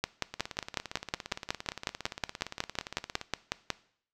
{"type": "two click trains", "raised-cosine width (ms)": 0.2, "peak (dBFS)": [-11, -20], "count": [21, 51], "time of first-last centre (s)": [[0.04, 3.703], [0.34, 3.214]], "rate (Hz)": [5.46, 17.4], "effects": ["noise-tail reverb RT60 0.6 s tail -19 dB re dry"]}